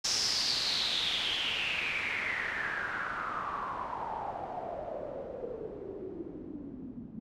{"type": "noise with low-pass filter sweep", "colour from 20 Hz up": "white", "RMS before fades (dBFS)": -35, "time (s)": [0.04, 7.2], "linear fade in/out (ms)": 10, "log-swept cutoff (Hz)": [5700, 220], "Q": 6.4, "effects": []}